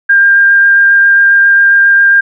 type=tone with vibrato; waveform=sine; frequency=1600 Hz; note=G6; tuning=35 cents sharp; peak=-3 dBFS; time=0.09-2.21 s; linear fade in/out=10 ms; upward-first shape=sine; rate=7.4 Hz; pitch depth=8 cents each way; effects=none